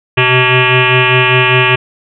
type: tone with frequency modulation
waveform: sine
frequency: 1400 Hz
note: F6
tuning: 4 cents sharp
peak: -6 dBFS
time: 0.17-1.76 s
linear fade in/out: 10 ms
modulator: 255 Hz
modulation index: 5.9
effects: none